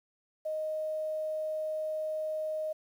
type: tone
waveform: sine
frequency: 622.3 Hz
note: D#5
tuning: in tune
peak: -31 dBFS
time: 0.45-2.73 s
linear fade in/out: 10 ms
effects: 10-bit